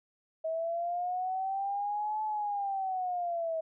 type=linear two-way sweep; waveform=sine; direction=up then down; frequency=639 to 865 to 639 Hz; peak=-30 dBFS; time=0.44-3.61 s; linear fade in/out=10 ms; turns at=2.23 s; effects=none